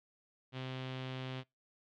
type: tone with low-pass filter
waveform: sawtooth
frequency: 130 Hz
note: C3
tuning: 11 cents flat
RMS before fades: -42 dBFS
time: 0.52-1.44 s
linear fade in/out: 50 ms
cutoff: 3300 Hz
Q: 2.9
effects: noise-tail reverb RT60 0.2 s tail -24 dB re dry